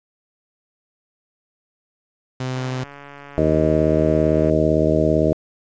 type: tone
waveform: sawtooth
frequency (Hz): 128.7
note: C3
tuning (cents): -28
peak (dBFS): -19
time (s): 2.4-2.84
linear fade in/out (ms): 5
type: click train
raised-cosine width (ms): 0.5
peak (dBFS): -24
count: 276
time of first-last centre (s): 2.56-4.497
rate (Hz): 142
type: harmonic tone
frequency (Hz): 77.78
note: D#2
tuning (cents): 0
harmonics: 1 / 2 / 3 / 4 / 5 / 6 / 7 / 8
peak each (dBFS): -25 / -22 / -25 / -21 / -23 / -23 / -26 / -20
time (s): 3.38-5.33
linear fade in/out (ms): 0
effects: resampled to 16000 Hz + 8-bit